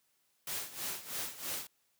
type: noise with tremolo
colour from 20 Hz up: white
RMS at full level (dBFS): -37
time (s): 0.47-1.67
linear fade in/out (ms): 2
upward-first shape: sine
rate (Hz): 3.1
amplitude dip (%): 80
effects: white hiss -75 dBFS RMS until 1.99 s + high-pass 80 Hz 12 dB/octave